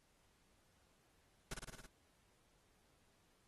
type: noise with echo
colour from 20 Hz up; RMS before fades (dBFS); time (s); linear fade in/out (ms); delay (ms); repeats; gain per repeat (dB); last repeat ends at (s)
pink; -45; 1.51-1.54; 5; 54; 6; -2; 1.864
effects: pink hiss -75 dBFS RMS until 3.47 s + AAC 32 kbps